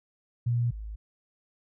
sine tone pair in turn, 119.5 / 53.23 Hz, A#2 / G#1, +43 / +43 cents, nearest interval octave + major second, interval 1400 cents, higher first, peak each -23 / -35 dBFS, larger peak first, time 0.46-0.71 / 0.71-0.96 s, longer neither, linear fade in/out 10 ms, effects none

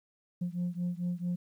sine beating tone pair, 174.61 / 179.11 Hz, F3 / F3, 0 / +44 cents, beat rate 4.5 Hz, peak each -32 / -33 dBFS, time 0.41-1.36 s, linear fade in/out 10 ms, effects tanh soft clip ceiling -27 dBFS + 11-bit

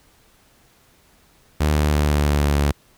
sawtooth tone with pitch glide, 75.4 to 71.95 Hz, D2 to D2, +46 to -35 cents, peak -12 dBFS, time 1.6-2.72 s, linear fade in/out 10 ms, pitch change -81 cents, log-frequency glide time 1.7-2.6 s, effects pink hiss -56 dBFS RMS until 2.97 s

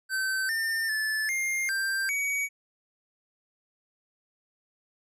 square tone with pitch steps, 1542 / 1804 / 1742 / 2118 / 1577 / 2259 Hz, G6 / A6 / A6 / C7 / G6 / C#7, -29 / +43 / -18 / +21 / +10 / +32 cents, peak -27 dBFS, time 0.09-2.49 s, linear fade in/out 50 ms, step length 400 ms, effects resampled to 32000 Hz

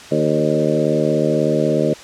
harmonic tone with a mistuned harmonic, 76.5 Hz, D#2, 29 cents flat, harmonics 2 / 3 / 4 / 5 / 6 / 7 / 8, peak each -22 / -22 / -22 / -22 / -22 / -22 / -22 dBFS, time 0.11-1.94 s, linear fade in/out 10 ms, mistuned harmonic 7, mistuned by +17 cents, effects white hiss -37 dBFS RMS until 2.03 s + low-pass 6000 Hz 12 dB/octave

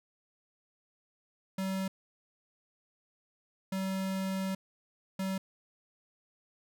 square tone bursts at uneven times, 191.1 Hz, G3, 44 cents flat, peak -32 dBFS, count 3, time 1.58-1.88 / 3.72-4.55 / 5.19-5.38 s, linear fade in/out 5 ms, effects none

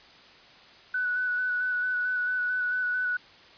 sine tone with vibrato, 1485 Hz, F#6, 6 cents sharp, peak -25 dBFS, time 0.94-3.17 s, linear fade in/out 5 ms, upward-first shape square, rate 4.5 Hz, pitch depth 16 cents each way, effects white hiss -52 dBFS RMS until 3.57 s + resampled to 11025 Hz

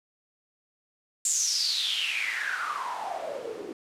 white noise with band-pass filter sweep, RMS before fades -30 dBFS, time 1.25-3.73 s, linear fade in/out 2 ms, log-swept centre 7600 to 340 Hz, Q 8.1, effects low-pass 12000 Hz 12 dB/octave

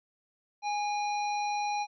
harmonic tone with a mistuned harmonic, 813 Hz, G#5, 37 cents flat, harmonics 1 / 3 / 5 / 7, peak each -29 / -39 / -43 / -46 dBFS, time 0.62-1.87 s, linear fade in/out 50 ms, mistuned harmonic 1, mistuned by +31 cents, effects none

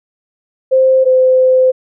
sine tone pair in turn, 523.3 / 515.2 Hz, C5 / C5, 0 / -27 cents, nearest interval unison, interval 27 cents, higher first, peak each -6 dBFS, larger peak neither, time 0.71-1.05 / 1.05-1.72 s, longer second, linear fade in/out 20 ms, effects none

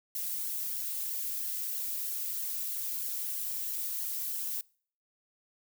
violet noise with flanger, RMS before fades -35 dBFS, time 0.15-4.61 s, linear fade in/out 2 ms, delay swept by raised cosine 0.79 to 3.19 ms, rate 3.1 Hz, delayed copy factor -0.7, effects noise-tail reverb RT60 0.5 s tail -25 dB re dry

